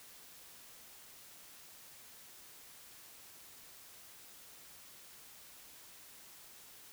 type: silence
effects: white hiss -56 dBFS RMS until 6.92 s